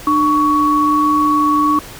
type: tone pair together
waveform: sine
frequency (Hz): 300.2 / 1120.4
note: D4 / C#6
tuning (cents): +38 / +18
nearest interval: octave + major seventh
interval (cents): 2280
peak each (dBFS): -15 / -12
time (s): 0.07-1.79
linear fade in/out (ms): 2
effects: pink hiss -34 dBFS RMS until 1.99 s